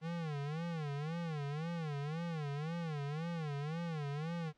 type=tone with vibrato; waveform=square; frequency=155.56 Hz; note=D#3; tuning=in tune; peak=-38 dBFS; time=0.01-4.53 s; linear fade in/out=50 ms; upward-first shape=sine; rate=1.9 Hz; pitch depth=170 cents each way; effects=pink hiss -75 dBFS RMS until 4.57 s + low-pass 4000 Hz 12 dB/octave